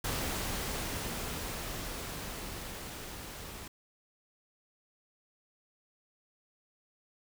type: noise with level ramp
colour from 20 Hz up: pink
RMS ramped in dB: -34 to -45 dBFS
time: 0.04-3.68 s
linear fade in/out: 5 ms
effects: none